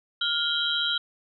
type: tone cluster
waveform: sine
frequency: 1410 / 3110 / 3264 / 3875 Hz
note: F6 / G7 / G#7 / B7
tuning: +16 / -14 / -31 / -34 cents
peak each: -29 dBFS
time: 0.21-0.98 s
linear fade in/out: 5 ms
effects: none